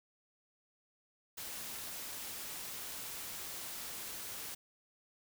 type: noise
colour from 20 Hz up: white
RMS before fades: -44 dBFS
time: 1.37-4.55 s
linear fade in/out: 10 ms
effects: none